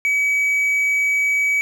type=tone; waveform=triangle; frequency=2277 Hz; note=C#7; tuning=46 cents sharp; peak=-14 dBFS; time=0.05-1.61 s; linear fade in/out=0 ms; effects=none